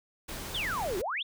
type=noise; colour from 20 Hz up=pink; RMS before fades=-39 dBFS; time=0.28-1.02 s; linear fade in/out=10 ms
type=exponential two-way sweep; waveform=sine; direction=down then up; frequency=3781 to 340 to 3781 Hz; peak=-30 dBFS; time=0.54-1.23 s; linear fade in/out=10 ms; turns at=0.98 s
effects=none